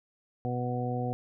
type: harmonic tone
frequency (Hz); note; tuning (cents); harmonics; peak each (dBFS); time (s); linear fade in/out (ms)
123.47; B2; 0; 1 / 2 / 3 / 4 / 5 / 6; -32 / -35 / -42 / -36 / -46 / -36; 0.45-1.13; 0
effects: none